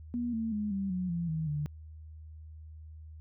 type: tone with pitch steps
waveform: sine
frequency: 240.7 / 224.6 / 209.5 / 195.51 / 182.42 / 170.2 / 158.8 / 148.17 Hz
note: B3 / A3 / G#3 / G3 / F#3 / F3 / D#3 / D3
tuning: -44 / +36 / +15 / -4 / -24 / -44 / +36 / +16 cents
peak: -30 dBFS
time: 0.14-1.66 s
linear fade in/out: 0 ms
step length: 190 ms
effects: added 78 Hz sine -45 dBFS peak until 3.2 s